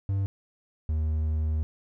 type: tone pair in turn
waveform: triangle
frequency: 98 / 77.78 Hz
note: G2 / D#2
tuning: 0 / 0 cents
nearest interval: major third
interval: 400 cents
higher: first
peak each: -22 dBFS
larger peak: neither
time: 0.09-0.26 / 0.89-1.63 s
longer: second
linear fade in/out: 0 ms
effects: none

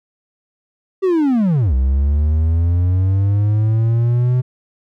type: linear two-way sweep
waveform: triangle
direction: down then up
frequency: 392.2 to 63.3 to 127 Hz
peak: -10 dBFS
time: 1.02-4.42 s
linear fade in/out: 20 ms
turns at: 1.74 s
effects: none

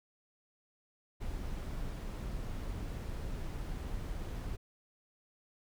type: noise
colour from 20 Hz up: brown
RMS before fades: -39 dBFS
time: 1.2-4.57 s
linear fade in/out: 20 ms
effects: none

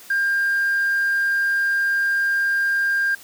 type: tone with hard clipping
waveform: triangle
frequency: 1600 Hz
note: G6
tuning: 35 cents sharp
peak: -17 dBFS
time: 0.1-3.15 s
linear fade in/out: 5 ms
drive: 2 dB
effects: white hiss -44 dBFS RMS until 3.23 s + high-pass 80 Hz 12 dB/octave

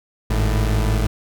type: tone pair together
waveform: 40% pulse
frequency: 51.68 / 109.5 Hz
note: G#1 / A2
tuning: -8 / -8 cents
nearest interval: octave + minor second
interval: 1300 cents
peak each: -17 / -20 dBFS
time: 0.3-1.07 s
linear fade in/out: 5 ms
effects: none

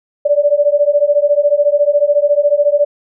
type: beating tone pair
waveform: sine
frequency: 575 / 589 Hz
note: D5 / D5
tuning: -37 / +5 cents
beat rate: 14 Hz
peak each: -12 dBFS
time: 0.25-2.85 s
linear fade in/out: 10 ms
effects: none

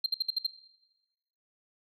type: tone bursts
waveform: sine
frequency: 4170 Hz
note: C8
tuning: 7 cents flat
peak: -22 dBFS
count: 6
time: 0.04-0.467 s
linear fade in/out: 5 ms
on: 22 ms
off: 59 ms
effects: noise-tail reverb RT60 1.0 s tail -17 dB re dry + tanh soft clip ceiling -23 dBFS

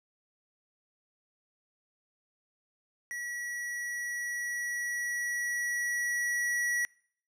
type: tone with level ramp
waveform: square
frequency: 1931 Hz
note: B6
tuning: 39 cents flat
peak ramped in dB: -36 to -28 dBFS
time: 3.11-6.85 s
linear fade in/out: 0 ms
effects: noise-tail reverb RT60 0.6 s tail -26 dB re dry + low-pass 12000 Hz 12 dB/octave

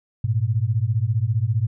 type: beating tone pair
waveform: sine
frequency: 103.83 / 118.83 Hz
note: G#2 / A#2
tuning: 0 / +34 cents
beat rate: 15 Hz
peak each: -21 / -21 dBFS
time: 0.24-1.67 s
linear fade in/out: 5 ms
effects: none

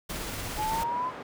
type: noise with tremolo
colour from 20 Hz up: pink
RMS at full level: -34 dBFS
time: 0.09-0.84 s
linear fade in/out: 10 ms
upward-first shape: triangle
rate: 17 Hz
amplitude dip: 25%
type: exponential sweep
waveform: sine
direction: up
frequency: 836 to 1032 Hz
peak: -27 dBFS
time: 0.56-1.12 s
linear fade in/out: 50 ms
type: band-pass noise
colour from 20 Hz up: white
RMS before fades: -41 dBFS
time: 0.71-1.23 s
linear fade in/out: 5 ms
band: 110 to 1100 Hz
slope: 12 dB/octave
effects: none

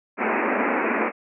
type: band-pass noise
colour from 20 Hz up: pink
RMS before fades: -23 dBFS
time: 0.17-1.12 s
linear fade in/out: 50 ms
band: 210 to 2500 Hz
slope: 96 dB/octave
effects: none

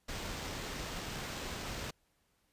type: noise with sample-and-hold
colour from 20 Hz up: pink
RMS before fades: -41 dBFS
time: 0.08-1.91 s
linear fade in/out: 10 ms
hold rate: 11025 Hz
effects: pink hiss -75 dBFS RMS until 2.52 s + resampled to 32000 Hz

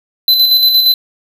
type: tone with tremolo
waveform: square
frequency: 4031 Hz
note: B7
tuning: 35 cents sharp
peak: -6 dBFS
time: 0.28-0.94 s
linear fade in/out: 2 ms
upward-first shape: square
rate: 8.6 Hz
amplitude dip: 40%
effects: none

